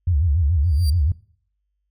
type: tone with vibrato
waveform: sine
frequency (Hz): 79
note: D#2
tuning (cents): +27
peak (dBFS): -15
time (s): 0.07-1.12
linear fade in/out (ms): 5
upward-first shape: sine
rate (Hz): 7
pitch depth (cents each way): 240
type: tone with exponential growth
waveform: sawtooth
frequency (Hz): 4699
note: D8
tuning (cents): 0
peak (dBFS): -25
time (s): 0.63-0.9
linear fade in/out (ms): 2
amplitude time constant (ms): 58
effects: noise-tail reverb RT60 0.5 s tail -19 dB re dry + added 50 Hz sine -70 dBFS peak until 1.9 s